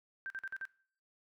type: tone bursts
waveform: sine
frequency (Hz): 1568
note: G6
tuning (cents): 0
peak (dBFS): -38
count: 5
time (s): 0.26-0.653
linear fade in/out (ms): 0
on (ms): 41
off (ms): 47
effects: noise-tail reverb RT60 0.5 s tail -20 dB re dry